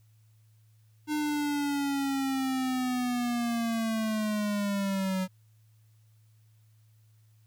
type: linear sweep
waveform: square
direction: down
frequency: 303.1 to 185 Hz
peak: -28 dBFS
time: 1.07-5.28 s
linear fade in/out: 50 ms
effects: added 109 Hz sine -58 dBFS peak until 7.46 s + white hiss -73 dBFS RMS until 7.46 s